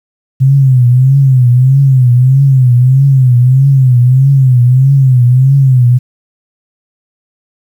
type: tone with vibrato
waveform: sine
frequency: 130 Hz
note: C3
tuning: 11 cents flat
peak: -3 dBFS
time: 0.4-5.99 s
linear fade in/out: 20 ms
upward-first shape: triangle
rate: 1.6 Hz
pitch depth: 130 cents each way
effects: 7-bit